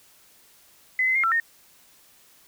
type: tone with pitch steps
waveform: sine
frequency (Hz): 2027 / 2048 / 2127 / 1344 / 1841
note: B6 / C7 / C7 / E6 / A#6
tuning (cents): +45 / -38 / +28 / +33 / -22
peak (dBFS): -19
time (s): 0.99-1.4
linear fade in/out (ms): 2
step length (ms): 82
effects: white hiss -56 dBFS RMS until 2.47 s